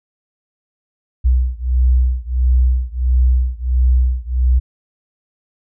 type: beating tone pair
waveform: sine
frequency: 62 / 63.5 Hz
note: B1 / B1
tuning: +7 / +49 cents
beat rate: 1.5 Hz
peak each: -14 / -15 dBFS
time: 1.24-4.6 s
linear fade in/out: 20 ms
effects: none